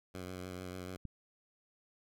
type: tone with vibrato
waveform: 10% pulse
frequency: 91.5 Hz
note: F#2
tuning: 19 cents flat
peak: -34 dBFS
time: 0.14-0.97 s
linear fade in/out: 10 ms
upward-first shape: sine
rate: 6.8 Hz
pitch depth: 27 cents each way
type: click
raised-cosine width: 5 ms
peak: -30 dBFS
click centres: 1.053 s
effects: none